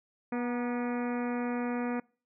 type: harmonic tone with a mistuned harmonic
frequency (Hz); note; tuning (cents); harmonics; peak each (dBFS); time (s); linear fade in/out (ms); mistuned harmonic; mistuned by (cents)
243.1; B3; -27; 1 / 2 / 3 / 4 / 5 / 6 / 7 / 8 / 9 / 10; -31 / -37 / -41 / -43 / -45 / -47 / -48 / -49 / -50 / -51; 0.32-2; 5; 4; -42
effects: noise-tail reverb RT60 0.4 s tail -25 dB re dry